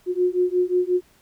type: beating tone pair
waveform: sine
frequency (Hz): 358.2 / 363.8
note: F4 / F#4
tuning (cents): +44 / -29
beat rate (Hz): 5.6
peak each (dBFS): -21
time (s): 0.06-1.01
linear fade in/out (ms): 50
effects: pink hiss -58 dBFS RMS until 1.21 s